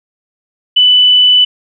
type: tone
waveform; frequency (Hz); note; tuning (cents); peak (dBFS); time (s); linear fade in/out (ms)
sine; 2988; F#7; +16; -4; 0.76-1.45; 10
effects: none